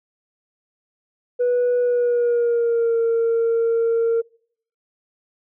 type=tone with pitch glide; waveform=sine; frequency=490 to 459.8 Hz; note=B4 to A#4; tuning=-14 to -24 cents; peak=-14 dBFS; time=1.39-4.22 s; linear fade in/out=20 ms; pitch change=-110 cents; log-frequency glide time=1.8-2.98 s; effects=noise-tail reverb RT60 0.6 s tail -25 dB re dry + tanh soft clip ceiling -14 dBFS